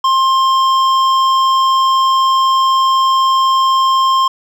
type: tone with hard clipping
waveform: sine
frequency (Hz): 1058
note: C6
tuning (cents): +19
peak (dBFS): -11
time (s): 0.04-4.28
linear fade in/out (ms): 5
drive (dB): 10
effects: none